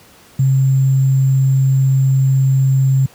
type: tone with sample-and-hold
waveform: sine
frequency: 134.1 Hz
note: C3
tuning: 43 cents sharp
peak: -9 dBFS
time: 0.39-3.06 s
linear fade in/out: 5 ms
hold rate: 7350 Hz
effects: pink hiss -45 dBFS RMS until 3.14 s + high-pass 80 Hz 12 dB/octave